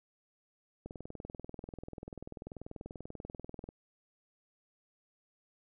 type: click train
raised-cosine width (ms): 2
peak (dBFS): -30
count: 59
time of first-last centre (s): 0.86-3.689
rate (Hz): 20.5
effects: none